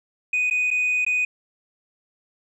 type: tone with dropouts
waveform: sine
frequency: 2489 Hz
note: D#7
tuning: in tune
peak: -17 dBFS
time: 0.33-1.25 s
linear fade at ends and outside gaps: 5 ms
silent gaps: 0.5-0.509 / 0.705-0.711 / 1.049-1.064 s
effects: tanh soft clip ceiling -17 dBFS